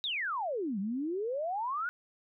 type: exponential two-way sweep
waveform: sine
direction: down then up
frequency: 3900 to 187.1 to 1500 Hz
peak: -31 dBFS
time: 0.04-1.89 s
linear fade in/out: 0 ms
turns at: 0.79 s
effects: none